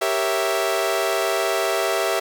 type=chord; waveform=sawtooth; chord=G diminished seventh; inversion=none; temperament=equal; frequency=392 / 466.2 / 554.4 / 659.3 Hz; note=G4 / Bb4 / Db5 / Fb5; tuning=0 / 0 / 0 / 0 cents; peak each=-21 / -24 / -24 / -19 dBFS; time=0.01-2.2 s; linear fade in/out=10 ms; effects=none